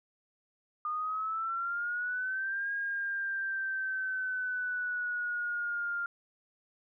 sine exponential two-way sweep, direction up then down, 1215 to 1630 to 1397 Hz, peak -31 dBFS, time 0.85-6.06 s, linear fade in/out 2 ms, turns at 2.72 s, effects none

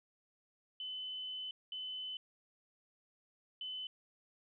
sine tone bursts at uneven times, 3026 Hz, F#7, 38 cents sharp, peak -40 dBFS, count 3, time 0.8-1.51 / 1.72-2.17 / 3.61-3.87 s, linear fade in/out 2 ms, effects none

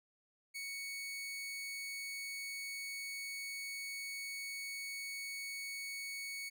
sawtooth tone, 2224 Hz, C#7, 5 cents sharp, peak -38 dBFS, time 0.54-6.5 s, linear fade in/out 20 ms, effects none

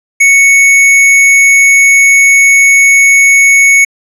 square tone, 2217 Hz, C#7, in tune, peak -3 dBFS, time 0.2-3.85 s, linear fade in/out 10 ms, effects low-pass 11000 Hz 12 dB/octave

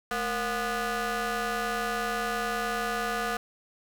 20% pulse ring-modulated tone, 251 Hz, B3, 28 cents sharp, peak -20 dBFS, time 0.11-3.37 s, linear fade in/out 2 ms, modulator 969 Hz, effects none

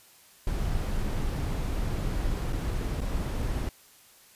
brown noise with dropouts, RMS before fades -29 dBFS, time 0.47-3.69 s, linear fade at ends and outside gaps 2 ms, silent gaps 2.525-2.53 / 3.006-3.016 s, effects white hiss -56 dBFS RMS until 4.35 s + resampled to 32000 Hz

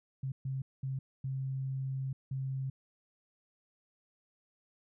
sine tone bursts at uneven times, 133.4 Hz, C3, 34 cents sharp, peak -33 dBFS, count 5, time 0.23-0.32 / 0.45-0.62 / 0.83-0.99 / 1.24-2.13 / 2.31-2.7 s, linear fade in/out 5 ms, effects none

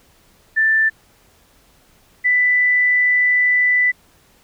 sine tone pair in turn, 1770 / 1986.8 Hz, A6 / B6, +10 / +10 cents, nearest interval major second, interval 200 cents, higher second, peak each -12 dBFS, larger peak neither, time 0.56-0.9 / 2.24-3.92 s, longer second, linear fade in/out 20 ms, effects pink hiss -54 dBFS RMS until 4.43 s

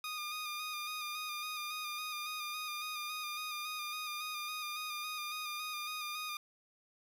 15% pulse tone with vibrato, 1223 Hz, D#6, 30 cents flat, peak -32 dBFS, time 0.04-6.37 s, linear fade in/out 2 ms, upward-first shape square, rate 3.6 Hz, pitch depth 24 cents each way, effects 11-bit

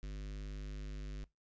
square tone with notch filter, 50.4 Hz, G1, 49 cents sharp, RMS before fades -43 dBFS, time 0.03-1.24 s, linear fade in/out 0 ms, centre 840 Hz, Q 0.72, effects noise-tail reverb RT60 0.2 s tail -21 dB re dry + resampled to 16000 Hz

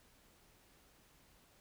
silence, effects pink hiss -67 dBFS RMS until 1.6 s

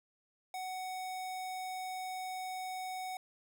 square tone, 745 Hz, F#5, 12 cents sharp, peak -39 dBFS, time 0.54-3.17 s, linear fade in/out 2 ms, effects none

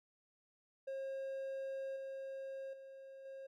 triangle tone with level steps, 538 Hz, C5, 48 cents sharp, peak -38 / -41 / -49 / -45 dBFS, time 0.87-3.47 s, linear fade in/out 10 ms, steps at 1.96 / 2.73 / 3.25 s, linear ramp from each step 5 ms, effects none

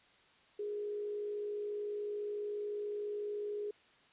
sine tone with frequency modulation, 415.3 Hz, G#4, in tune, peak -36 dBFS, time 0.59-3.71 s, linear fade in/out 5 ms, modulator 54 Hz, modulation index 0.26, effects white hiss -65 dBFS RMS until 4.12 s + resampled to 8000 Hz

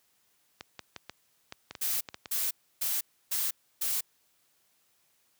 clicks, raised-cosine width 0.2 ms, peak -22 dBFS, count 10, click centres 0.609 / 0.793 / 0.963 / 1.096 / 1.524 / 1.71 / 1.752 / 2.088 / 2.144 / 2.258 s
blue noise bursts, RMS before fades -30 dBFS, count 5, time 1.81-4.01 s, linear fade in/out 10 ms, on 200 ms, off 300 ms
effects white hiss -70 dBFS RMS until 5.39 s + high-pass 60 Hz 12 dB/octave

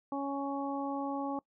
harmonic tone, 278.3 Hz, C#4, 7 cents sharp, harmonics 1 / 2 / 3 / 4, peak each -35 / -40 / -38 / -42 dBFS, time 0.12-1.39 s, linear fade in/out 2 ms, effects noise-tail reverb RT60 0.1 s tail -23 dB re dry

